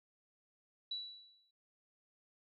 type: tone with exponential decay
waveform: sine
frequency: 3935 Hz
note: B7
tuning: 7 cents flat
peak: -36 dBFS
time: 0.91-1.51 s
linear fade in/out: 5 ms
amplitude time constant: 130 ms
effects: none